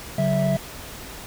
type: tone cluster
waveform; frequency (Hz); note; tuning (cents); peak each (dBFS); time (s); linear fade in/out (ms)
triangle; 142.4 / 188 / 657; C#3 / F#3 / E5; +47 / +28 / -6; -21; 0.18-0.57; 5
effects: pink hiss -38 dBFS RMS until 1.26 s